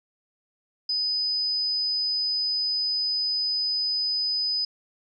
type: tone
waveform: sine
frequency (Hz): 5000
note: D#8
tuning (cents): +8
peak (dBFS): -23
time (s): 0.89-4.65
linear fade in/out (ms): 5
effects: none